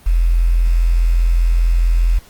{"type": "tone with quantisation", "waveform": "sine", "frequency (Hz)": 42.42, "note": "F1", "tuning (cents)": -50, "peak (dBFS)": -10, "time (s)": [0.06, 2.19], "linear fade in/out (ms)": 10, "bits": 6, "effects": ["pink hiss -46 dBFS RMS until 2.29 s", "Opus 32 kbps"]}